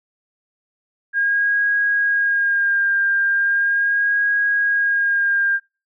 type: tone with vibrato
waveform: sine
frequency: 1621 Hz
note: G#6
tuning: 42 cents flat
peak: -15 dBFS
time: 1.13-5.6 s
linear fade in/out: 50 ms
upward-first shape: sine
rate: 0.38 Hz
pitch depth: 25 cents each way
effects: noise-tail reverb RT60 0.3 s tail -25 dB re dry